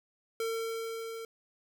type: tone with level ramp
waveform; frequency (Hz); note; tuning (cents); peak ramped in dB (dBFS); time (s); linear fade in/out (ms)
square; 453.3; A#4; -48; -31 to -40; 0.4-1.25; 2
effects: 11-bit